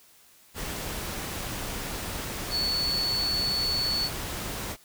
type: tone in noise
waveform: sine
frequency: 4435 Hz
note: C#8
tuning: in tune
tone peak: -25 dBFS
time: 2.5-4.1 s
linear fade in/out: 50 ms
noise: pink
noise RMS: -34 dBFS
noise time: 0.54-4.77 s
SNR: +6 dB
effects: white hiss -57 dBFS RMS until 4.84 s